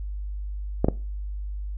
clicks, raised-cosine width 2 ms, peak -6 dBFS, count 2, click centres 0.845 / 0.885 s, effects noise-tail reverb RT60 0.3 s tail -19 dB re dry + added 50 Hz sine -29 dBFS peak until 1.77 s

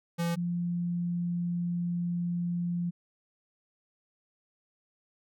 square / sine tone pair in turn, 170 / 173.87 Hz, F3 / F3, -46 / -7 cents, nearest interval unison, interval 39 cents, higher second, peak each -28 dBFS, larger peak neither, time 0.18-0.36 / 0.36-2.91 s, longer second, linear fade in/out 20 ms, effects none

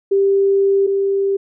sine tone pair in turn, 393.8 / 393.8 Hz, G4 / G4, +8 / +8 cents, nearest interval unison, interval 0 cents, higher neither, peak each -11 / -14 dBFS, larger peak first, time 0.11-0.87 / 0.87-1.37 s, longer first, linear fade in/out 10 ms, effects none

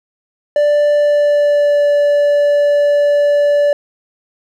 triangle tone with pitch glide, 587.3 to 580.2 Hz, D5 to D5, 0 to -21 cents, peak -7 dBFS, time 0.56-3.73 s, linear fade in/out 2 ms, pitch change -21 cents, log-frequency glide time 0.94-1.87 s, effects none

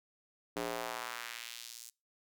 square tone with high-pass filter sweep, 58.7 Hz, A#1, 13 cents sharp, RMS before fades -42 dBFS, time 0.56-1.9 s, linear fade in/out 5 ms, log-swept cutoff 340 to 7300 Hz, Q 1.2, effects noise-tail reverb RT60 0.3 s tail -26 dB re dry

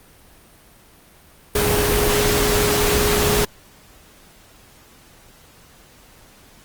sine tone in noise, 415.3 Hz, G#4, in tune, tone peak -20 dBFS, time 1.55-3.45 s, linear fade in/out 5 ms, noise pink, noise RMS -19 dBFS, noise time 1.55-3.45 s, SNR -4 dB, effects pink hiss -49 dBFS RMS until 6.64 s + Opus 32 kbps

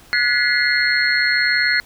sine tone cluster, 1461 / 1700 / 1955 / 2096 / 4291 Hz, F#6 / G#6 / B6 / C7 / C8, -22 / +40 / -18 / +2 / +43 cents, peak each -21 dBFS, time 0.13-1.8 s, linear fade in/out 0 ms, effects pink hiss -47 dBFS RMS until 1.85 s

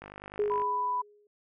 click train, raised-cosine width 0.5 ms, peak -28 dBFS, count 31, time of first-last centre 0.02-0.619 s, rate 50.1 Hz
sine tone with exponential decay, 415.3 Hz, G#4, in tune, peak -23 dBFS, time 0.39-1.27 s, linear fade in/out 2 ms, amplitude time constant 190 ms
sine tone, 992 Hz, B5, 7 cents sharp, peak -27 dBFS, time 0.5-1.02 s, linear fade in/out 10 ms
effects none

